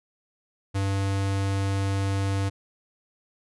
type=tone; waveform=square; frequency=98 Hz; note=G2; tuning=in tune; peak=-24 dBFS; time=0.74-2.5 s; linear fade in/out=20 ms; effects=resampled to 24000 Hz